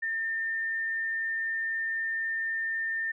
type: tone with frequency modulation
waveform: sine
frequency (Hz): 1806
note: A6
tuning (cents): +45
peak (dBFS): -28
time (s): 0.02-3.12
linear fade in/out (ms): 10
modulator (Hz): 88.3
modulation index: 0.22
effects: none